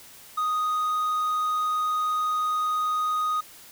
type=tone; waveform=triangle; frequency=1244.5 Hz; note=D#6; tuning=in tune; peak=-21 dBFS; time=0.37-3.41 s; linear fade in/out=10 ms; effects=white hiss -48 dBFS RMS until 3.71 s